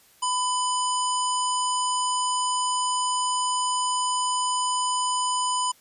harmonic tone, 1000 Hz, B5, 21 cents sharp, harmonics 1 / 3 / 5 / 7 / 9, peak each -24 / -32 / -35 / -32 / -32 dBFS, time 0.22-5.72 s, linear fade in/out 10 ms, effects white hiss -57 dBFS RMS until 5.8 s + resampled to 32000 Hz

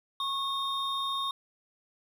triangle tone pair together, 1094 / 3680 Hz, C#6 / A#7, -23 / -23 cents, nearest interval octave + major sixth, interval 2100 cents, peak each -30 / -31 dBFS, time 0.2-1.31 s, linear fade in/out 2 ms, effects none

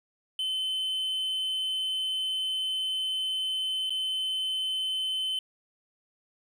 triangle tone with dropouts, 3058 Hz, G7, 44 cents flat, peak -26 dBFS, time 0.39-5.39 s, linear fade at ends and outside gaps 2 ms, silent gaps 3.896-3.904 s, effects none

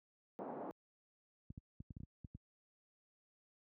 white band-pass noise, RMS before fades -46 dBFS, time 0.39-0.71 s, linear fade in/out 0 ms, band 190 to 810 Hz, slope 24 dB/octave
clicks, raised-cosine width 5 ms, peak -36 dBFS, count 9, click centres 1.504 / 1.578 / 1.804 / 1.907 / 1.968 / 2.004 / 2.034 / 2.247 / 2.35 s
effects high-pass 60 Hz 12 dB/octave

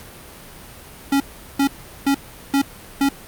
square tone bursts, 277.2 Hz, C#4, in tune, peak -15 dBFS, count 5, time 1.12-3.09 s, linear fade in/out 5 ms, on 82 ms, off 390 ms, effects pink hiss -40 dBFS RMS until 3.27 s + Opus 48 kbps

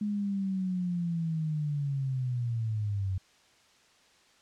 sine linear sweep, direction down, 209.9 to 92.5 Hz, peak -28 dBFS, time 0.01-3.18 s, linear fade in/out 5 ms, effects white hiss -62 dBFS RMS until 4.41 s + low-pass 6000 Hz 12 dB/octave

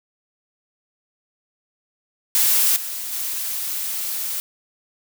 blue noise with level steps, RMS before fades -17 / -29 / -26 dBFS, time 2.35-4.4 s, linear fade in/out 0 ms, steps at 2.76 / 3.12 s, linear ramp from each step 5 ms, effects none

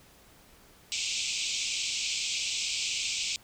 pink band-pass noise, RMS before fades -32 dBFS, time 0.92-3.36 s, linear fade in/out 0 ms, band 2300 to 8000 Hz, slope 96 dB/octave, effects pink hiss -57 dBFS RMS until 3.43 s

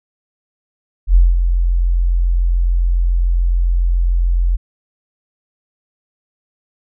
sine tone with ADSR envelope, 43.54 Hz, F1, 5 cents flat, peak -4 dBFS, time 1.07-4.57 s, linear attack 81 ms, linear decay 200 ms, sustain -7 dB, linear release 20 ms, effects none

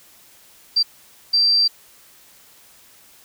sine tone bursts at uneven times, 4699 Hz, D8, in tune, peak -13 dBFS, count 2, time 0.76-0.83 / 1.33-1.68 s, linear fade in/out 10 ms, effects white hiss -50 dBFS RMS until 3.24 s

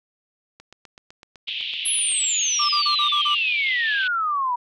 click train, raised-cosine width 0.2 ms, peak -26 dBFS, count 14, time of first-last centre 0.6-2.241 s, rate 7.92 Hz
pink band-pass noise, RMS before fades -29 dBFS, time 1.47-4.08 s, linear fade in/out 10 ms, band 2700 to 3500 Hz, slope 48 dB/octave
sine exponential sweep, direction down, 10990 to 952 Hz, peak -20 dBFS, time 1.85-4.56 s, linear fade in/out 10 ms
triangle tone bursts, 1181 Hz, D6, 9 cents sharp, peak -19 dBFS, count 6, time 2.59-3.35 s, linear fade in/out 10 ms, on 100 ms, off 32 ms
effects none

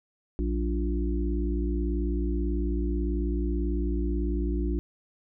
harmonic tone with a mistuned harmonic, 58.27 Hz, A#1, in tune, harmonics 1 / 3 / 5 / 6, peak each -26 / -35 / -33 / -34 dBFS, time 0.39-4.79 s, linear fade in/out 0 ms, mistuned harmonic 3, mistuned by +150 cents, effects none

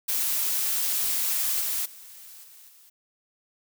blue noise with level steps, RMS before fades -26 / -28 / -46 / -50 / -54 dBFS, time 0.08-2.9 s, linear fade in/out 10 ms, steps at 1.6 / 1.85 / 2.43 / 2.68 s, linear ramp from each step 10 ms, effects none

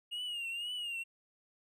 triangle tone with vibrato, 2841 Hz, F7, 29 cents sharp, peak -35 dBFS, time 0.11-1.04 s, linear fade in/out 20 ms, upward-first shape triangle, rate 2 Hz, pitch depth 93 cents each way, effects none

